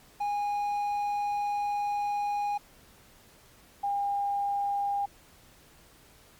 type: tone pair in turn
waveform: triangle / sine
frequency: 821 / 805.5 Hz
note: G#5 / G5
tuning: -20 / +47 cents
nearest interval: unison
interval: 33 cents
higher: first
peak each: -25 / -26 dBFS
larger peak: first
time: 0.2-2.58 / 3.83-5.06 s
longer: first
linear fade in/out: 10 ms
effects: pink hiss -57 dBFS RMS until 6.39 s + MP3 96 kbps